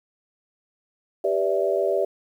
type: chord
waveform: sine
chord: E minor seventh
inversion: first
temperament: equal with one note detuned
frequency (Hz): 392 / 493.9 / 580.6 / 659.3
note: G4 / B4 / D5 / E5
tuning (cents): 0 / 0 / -20 / 0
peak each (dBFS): -24 / -28 / -24 / -26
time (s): 1.24-2.05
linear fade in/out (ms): 5
effects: 9-bit